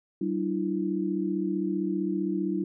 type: tone cluster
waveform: sine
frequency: 190.9 / 302.1 / 337.5 Hz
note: G3 / D4 / E4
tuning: -46 / +49 / +41 cents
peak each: -30 dBFS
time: 0.21-2.64 s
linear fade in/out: 5 ms
effects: none